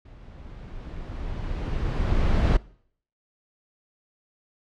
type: noise with level ramp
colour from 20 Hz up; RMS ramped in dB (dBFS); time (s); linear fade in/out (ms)
brown; -46 to -18; 0.05-2.57; 5
effects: noise-tail reverb RT60 0.6 s tail -22 dB re dry + low-pass 4000 Hz 12 dB/octave